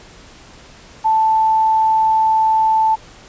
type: tone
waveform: sine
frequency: 880 Hz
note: A5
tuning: in tune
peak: -11 dBFS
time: 1.04-2.96 s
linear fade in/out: 20 ms
effects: pink hiss -42 dBFS RMS until 3.28 s + resampled to 16000 Hz